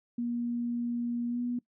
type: tone with pitch glide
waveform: sine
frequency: 238.4 to 243.1 Hz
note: A#3 to B3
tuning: +39 to -27 cents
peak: -29 dBFS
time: 0.18-1.59 s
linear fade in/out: 5 ms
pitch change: +34 cents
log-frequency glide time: 1.28-1.4 s
effects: noise-tail reverb RT60 0.1 s tail -21 dB re dry